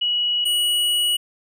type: tone pair in turn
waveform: sine / square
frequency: 2925 / 2925 Hz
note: F#7 / F#7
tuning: -21 / -21 cents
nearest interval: unison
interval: 0 cents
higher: neither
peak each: -18 dBFS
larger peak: neither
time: 0.01-0.45 / 0.45-1.17 s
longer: second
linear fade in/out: 10 ms
effects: none